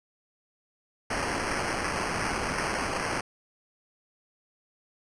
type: noise with sample-and-hold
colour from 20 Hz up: blue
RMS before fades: -30 dBFS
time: 1.1-3.21 s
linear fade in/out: 5 ms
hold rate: 3675 Hz
effects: resampled to 22050 Hz